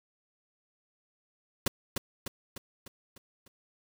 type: noise with echo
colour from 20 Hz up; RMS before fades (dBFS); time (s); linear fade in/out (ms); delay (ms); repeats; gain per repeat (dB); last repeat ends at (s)
pink; -26; 1.66-1.68; 5; 300; 6; -5; 3.48
effects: none